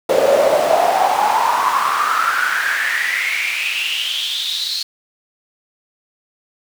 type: noise with high-pass filter sweep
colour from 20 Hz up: brown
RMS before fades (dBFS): -17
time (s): 0.09-4.83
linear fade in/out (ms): 5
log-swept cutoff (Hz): 500 to 4300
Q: 8.2
effects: none